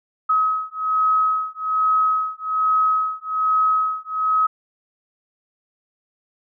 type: beating tone pair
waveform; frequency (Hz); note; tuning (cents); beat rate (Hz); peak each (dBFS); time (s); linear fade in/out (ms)
sine; 1274 / 1275.2; D#6 / D#6; +41 / +42; 1.2; -20; 0.29-4.47; 10
effects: none